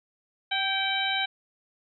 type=harmonic tone with a mistuned harmonic; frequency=772 Hz; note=G5; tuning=27 cents flat; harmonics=1 / 2 / 3 / 4 / 5; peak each=-31 / -31 / -31 / -31 / -31 dBFS; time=0.51-1.26 s; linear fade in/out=10 ms; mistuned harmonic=2; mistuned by=+35 cents; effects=none